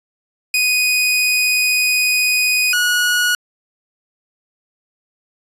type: tone pair in turn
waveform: sawtooth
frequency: 2489 / 1457.1 Hz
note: D#7 / F#6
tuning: 0 / -27 cents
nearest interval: major sixth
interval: 927 cents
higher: first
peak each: -10 dBFS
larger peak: neither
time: 0.54-2.73 / 2.73-3.35 s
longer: first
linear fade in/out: 2 ms
effects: resampled to 32000 Hz